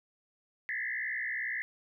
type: tone with frequency modulation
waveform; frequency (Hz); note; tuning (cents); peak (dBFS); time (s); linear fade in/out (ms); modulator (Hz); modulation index
sine; 1893; A#6; +26; -32; 0.69-1.62; 0; 61.4; 3.1
effects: none